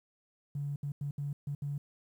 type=tone bursts at uneven times; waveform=triangle; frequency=143.1 Hz; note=D3; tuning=45 cents flat; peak=-29 dBFS; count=6; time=0.55-0.76 / 0.83-0.92 / 1.01-1.11 / 1.18-1.33 / 1.47-1.55 / 1.62-1.78 s; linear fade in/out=5 ms; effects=tanh soft clip ceiling -31 dBFS + 11-bit